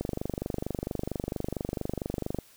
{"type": "click train", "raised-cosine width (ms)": 2, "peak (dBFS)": -17, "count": 59, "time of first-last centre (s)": [0.01, 2.387], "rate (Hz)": 24.4, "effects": ["white hiss -57 dBFS RMS until 2.56 s"]}